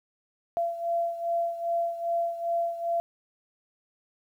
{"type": "beating tone pair", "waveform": "sine", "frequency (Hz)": [680, 682.5], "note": ["F5", "F5"], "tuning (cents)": [-46, -40], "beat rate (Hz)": 2.5, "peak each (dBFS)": [-27, -32], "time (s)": [0.57, 3], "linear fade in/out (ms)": 0, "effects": ["10-bit"]}